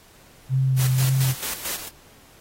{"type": "tone with vibrato", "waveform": "sine", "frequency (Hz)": 130.8, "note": "C3", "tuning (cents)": 0, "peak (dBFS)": -17, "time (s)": [0.49, 1.35], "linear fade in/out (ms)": 50, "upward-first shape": "sine", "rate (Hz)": 1.9, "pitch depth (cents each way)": 25}
{"type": "noise with tremolo", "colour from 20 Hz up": "white", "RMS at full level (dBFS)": -28, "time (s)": [0.76, 1.9], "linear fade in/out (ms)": 50, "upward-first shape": "square", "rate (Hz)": 4.5, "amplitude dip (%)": 60}
{"effects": ["pink hiss -52 dBFS RMS until 2.4 s", "AAC 48 kbps"]}